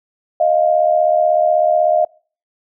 sine tone pair together, 622.3 / 698.5 Hz, D#5 / F5, 0 / 0 cents, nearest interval major second, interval 200 cents, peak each -13 / -14 dBFS, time 0.4-2.05 s, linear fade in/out 5 ms, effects noise-tail reverb RT60 0.4 s tail -25 dB re dry

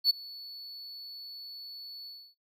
triangle tone with ADSR envelope, 4435 Hz, C#8, in tune, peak -16 dBFS, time 0.04-2.35 s, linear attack 60 ms, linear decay 13 ms, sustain -24 dB, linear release 280 ms, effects noise-tail reverb RT60 0.2 s tail -24 dB re dry + tanh soft clip ceiling -12 dBFS

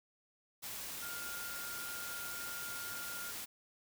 sine tone in noise, 1409 Hz, F6, 15 cents sharp, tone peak -45 dBFS, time 1.01-3.32 s, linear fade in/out 20 ms, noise white, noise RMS -44 dBFS, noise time 0.62-3.46 s, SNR -4 dB, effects none

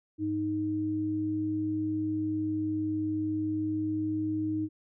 sine tone pair together, 103.82 / 311.1 Hz, G#2 / D#4, 0 / 0 cents, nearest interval octave + perfect fifth, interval 1900 cents, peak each -37 / -28 dBFS, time 0.18-4.69 s, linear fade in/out 50 ms, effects none

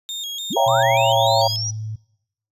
35% pulse tone with vibrato, 3466 Hz, A7, 27 cents flat, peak -25 dBFS, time 0.09-1.56 s, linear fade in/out 0 ms, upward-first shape square, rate 3.4 Hz, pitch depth 91 cents each way
sine linear sweep, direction up, 141.2 to 5910 Hz, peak -23 dBFS, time 0.5-1.71 s, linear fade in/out 10 ms
sine chord, C# diminished seventh, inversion none, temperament equal with one note detuned, 554.4 / 674.7 / 784 / 932.3 Hz, C#5 / E5 / G5 / Bb5, 0 / +40 / 0 / 0 cents, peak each -20 dBFS, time 0.56-1.48 s, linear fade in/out 10 ms
sine tone with pitch glide, 123.47 to 108.74 Hz, B2 to A2, 0 to -20 cents, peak -25 dBFS, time 0.66-1.96 s, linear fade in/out 10 ms, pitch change -220 cents, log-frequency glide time 0.83-1.44 s
effects noise-tail reverb RT60 0.8 s tail -25 dB re dry + resampled to 32000 Hz

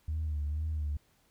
sine tone with vibrato, 76 Hz, D#2, 40 cents flat, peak -29 dBFS, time 0.08-0.97 s, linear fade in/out 5 ms, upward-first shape sine, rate 2.1 Hz, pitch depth 65 cents each way, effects tanh soft clip ceiling -27 dBFS + pink hiss -69 dBFS RMS until 1.3 s

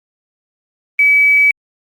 sine tone with quantisation, 2286 Hz, D7, 47 cents flat, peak -7 dBFS, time 0.99-1.51 s, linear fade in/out 2 ms, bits 6, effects Opus 32 kbps

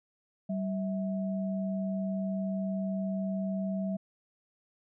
sine tone pair together, 193.2 / 649.8 Hz, G3 / E5, -25 / -25 cents, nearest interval octave + major sixth, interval 2100 cents, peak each -30 / -38 dBFS, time 0.49-3.97 s, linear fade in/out 10 ms, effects none

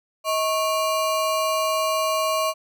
square ring-modulated tone, 867 Hz, A5, 26 cents flat, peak -18 dBFS, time 0.24-2.54 s, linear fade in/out 50 ms, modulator 232 Hz, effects none

